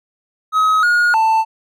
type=tone with pitch steps; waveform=triangle; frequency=1272 / 1437 / 887 Hz; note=D#6 / F6 / A5; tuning=+38 / +49 / +14 cents; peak=-9 dBFS; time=0.52-1.45 s; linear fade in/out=50 ms; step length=310 ms; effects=none